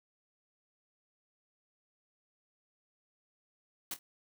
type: noise with echo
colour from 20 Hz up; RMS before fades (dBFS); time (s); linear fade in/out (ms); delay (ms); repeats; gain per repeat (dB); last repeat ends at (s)
white; -38; 3.91-3.94; 2; 25; 2; -12; 3.99
effects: none